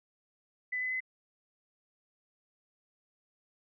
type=tone with pitch steps; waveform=sine; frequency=2002 / 2017 / 2032 Hz; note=B6 / B6 / B6; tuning=+23 / +36 / +49 cents; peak=-31 dBFS; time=0.72-1.005 s; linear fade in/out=10 ms; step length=95 ms; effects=none